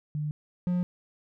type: tone pair in turn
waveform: sine / triangle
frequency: 150 / 178.38 Hz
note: D3 / F3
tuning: +37 / +37 cents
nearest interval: minor third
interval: 300 cents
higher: second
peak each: -28 / -22 dBFS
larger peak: second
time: 0.15-0.31 / 0.67-0.83 s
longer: neither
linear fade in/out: 0 ms
effects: none